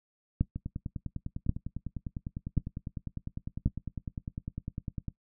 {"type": "two click trains", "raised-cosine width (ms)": 5, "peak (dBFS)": [-13, -23], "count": [4, 46], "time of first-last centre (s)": [[0.41, 3.66], [0.56, 5.083]], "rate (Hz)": [0.923, 9.95], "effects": ["noise-tail reverb RT60 0.1 s tail -17 dB re dry"]}